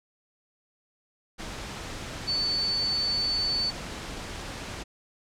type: tone in noise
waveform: sine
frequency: 4495 Hz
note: C#8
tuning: 23 cents sharp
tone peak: -24 dBFS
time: 2.27-3.71 s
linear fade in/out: 20 ms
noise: pink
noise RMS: -37 dBFS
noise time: 1.38-4.84 s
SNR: +10 dB
effects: low-pass 7000 Hz 12 dB/octave